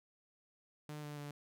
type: tone with pitch steps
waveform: sawtooth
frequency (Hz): 150 / 147.68 / 145.39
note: D3 / D3 / D3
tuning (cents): +37 / +10 / -17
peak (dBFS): -40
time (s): 0.89-1.31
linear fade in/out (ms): 2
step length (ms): 140
effects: none